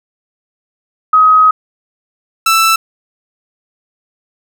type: tone pair in turn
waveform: sine / sawtooth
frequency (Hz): 1264 / 1324.7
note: D#6 / E6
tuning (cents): +27 / +8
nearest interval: minor second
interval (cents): 81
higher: second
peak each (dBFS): -4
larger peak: neither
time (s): 1.13-1.51 / 2.46-2.76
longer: first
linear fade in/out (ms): 5
effects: none